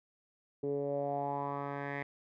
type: tone with low-pass filter sweep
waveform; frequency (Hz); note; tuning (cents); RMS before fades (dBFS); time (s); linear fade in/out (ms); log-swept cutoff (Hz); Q
10% pulse; 141.5; C#3; +36; -36; 0.63-2.03; 5; 390 to 2000; 4.7
effects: none